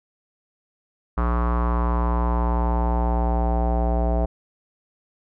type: tone with low-pass filter sweep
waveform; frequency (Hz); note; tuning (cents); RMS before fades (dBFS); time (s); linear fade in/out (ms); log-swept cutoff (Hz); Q
square; 59.3; A#1; +30; -21; 1.17-4.26; 10; 1200 to 690; 4.5
effects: none